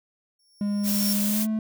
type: tone with exponential growth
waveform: sawtooth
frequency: 5480 Hz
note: F8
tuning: 34 cents flat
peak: -23 dBFS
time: 0.39-1.13 s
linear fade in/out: 5 ms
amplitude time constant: 160 ms
type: tone with pitch glide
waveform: triangle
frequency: 204.5 to 217.9 Hz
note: G#3 to A3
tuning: -26 to -17 cents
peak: -21 dBFS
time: 0.61-1.59 s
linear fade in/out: 2 ms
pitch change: +109 cents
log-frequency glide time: 1.23-1.47 s
type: noise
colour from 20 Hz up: blue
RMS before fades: -28 dBFS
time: 0.83-1.47 s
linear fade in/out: 50 ms
effects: none